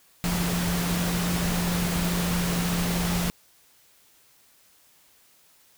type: tone in noise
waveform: sine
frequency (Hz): 174.61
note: F3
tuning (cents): 0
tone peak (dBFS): -25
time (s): 0.24-3.3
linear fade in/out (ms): 0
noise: pink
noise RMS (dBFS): -29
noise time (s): 0.24-3.3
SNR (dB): +1
effects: white hiss -59 dBFS RMS until 5.77 s